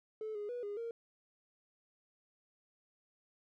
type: tone with pitch steps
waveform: triangle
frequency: 434.3 / 414.5 / 487 / 409.6 / 463.7 Hz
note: A4 / G#4 / B4 / G#4 / A#4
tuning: -23 / -3 / -24 / -24 / -9 cents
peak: -35 dBFS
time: 0.21-0.91 s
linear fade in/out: 2 ms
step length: 140 ms
effects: tanh soft clip ceiling -35 dBFS